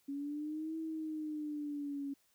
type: linear two-way sweep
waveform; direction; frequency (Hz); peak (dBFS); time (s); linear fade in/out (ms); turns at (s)
sine; up then down; 277.2 to 322.9 to 277.2; -37; 0.08-2.14; 10; 0.77
effects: white hiss -73 dBFS RMS until 2.34 s